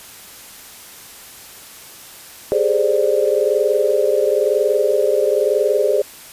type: tone cluster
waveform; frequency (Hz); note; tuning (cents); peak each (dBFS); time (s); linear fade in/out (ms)
sine; 404 / 425 / 526 / 591; G#4 / G#4 / C5 / D5; -48 / +40 / +9 / +11; -19; 2.52-6.02; 0
effects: white hiss -39 dBFS RMS until 6.32 s + resampled to 32000 Hz